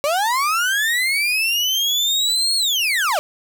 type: linear two-way sweep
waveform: 35% pulse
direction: up then down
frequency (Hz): 554.4 to 4348 to 554.4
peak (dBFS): -15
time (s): 0.04-3.19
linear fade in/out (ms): 0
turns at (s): 2.56
effects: none